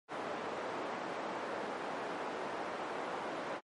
white band-pass noise, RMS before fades -40 dBFS, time 0.08-3.61 s, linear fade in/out 50 ms, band 290 to 940 Hz, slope 12 dB/octave, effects MP3 48 kbps

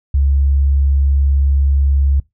sine tone, 69.3 Hz, C#2, in tune, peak -10 dBFS, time 0.14-2.2 s, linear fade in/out 5 ms, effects noise-tail reverb RT60 0.2 s tail -23 dB re dry

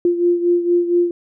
sine beating tone pair, 347.9 / 352.2 Hz, F4 / F4, -7 / +15 cents, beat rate 4.3 Hz, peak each -14 / -20 dBFS, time 0.05-1.11 s, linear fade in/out 2 ms, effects none

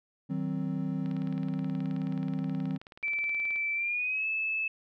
triangle chord, C diminished, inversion first, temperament just, 156.98 / 188.37 / 261.6 Hz, Eb3 / Gb3 / C4, +16 / +31 / 0 cents, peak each -32 dBFS, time 0.29-2.78 s, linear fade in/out 20 ms
click train, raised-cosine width 0.3 ms, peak -32 dBFS, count 48, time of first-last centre 1.06-3.56 s, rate 18.8 Hz
sine tone with pitch glide, 2326 to 2611 Hz, D7 to E7, -17 to -17 cents, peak -28 dBFS, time 3.03-4.68 s, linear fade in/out 5 ms, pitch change +200 cents, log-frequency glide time 3.74-4.27 s
effects none

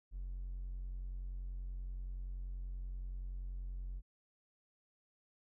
triangle tone, 45.24 Hz, F#1, 38 cents flat, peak -37 dBFS, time 0.11-4.02 s, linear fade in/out 50 ms, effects tanh soft clip ceiling -35 dBFS

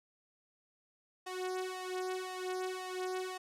sawtooth tone with flanger, 370 Hz, F#4, in tune, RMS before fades -39 dBFS, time 1.26-3.38 s, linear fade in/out 10 ms, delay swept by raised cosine 1.6 to 2.9 ms, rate 1.9 Hz, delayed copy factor +1, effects low-pass 11000 Hz 12 dB/octave

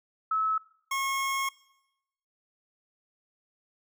sine / 25% pulse tone pair in turn, 1297 / 1087.2 Hz, E6 / C#6, -28 / -34 cents, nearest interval minor third, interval 306 cents, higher first, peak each -24 dBFS, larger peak neither, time 0.31-0.58 / 0.91-1.49 s, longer second, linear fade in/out 5 ms, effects noise-tail reverb RT60 0.9 s tail -22 dB re dry

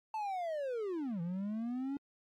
triangle linear two-way sweep, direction down then up, 890 to 164.81 to 284.1 Hz, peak -33 dBFS, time 0.14-1.97 s, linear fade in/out 2 ms, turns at 1.21 s, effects AAC 48 kbps

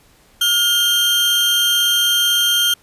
40% pulse tone pair together, 1422 / 3169 Hz, F6 / G7, +31 / +18 cents, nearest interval octave + major second, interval 1387 cents, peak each -21 / -13 dBFS, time 0.41-2.74 s, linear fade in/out 5 ms, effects pink hiss -52 dBFS RMS until 2.82 s + resampled to 32000 Hz

